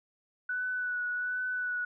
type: tone with vibrato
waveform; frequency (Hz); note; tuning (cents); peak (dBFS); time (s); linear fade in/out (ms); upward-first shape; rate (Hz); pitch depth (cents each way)
sine; 1483; F#6; +4; -30; 0.49-1.85; 5; sine; 1.3; 20
effects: none